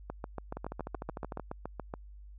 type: two click trains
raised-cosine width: 1 ms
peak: -23 / -24 dBFS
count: 14 / 12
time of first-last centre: 0.1-1.939 / 0.57-1.397 s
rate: 7.07 / 13.3 Hz
effects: added 50 Hz sine -47 dBFS peak until 2.38 s